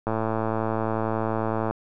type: click train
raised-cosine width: 1 ms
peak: -12 dBFS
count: 183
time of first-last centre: 0.07-1.71 s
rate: 111 Hz
effects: none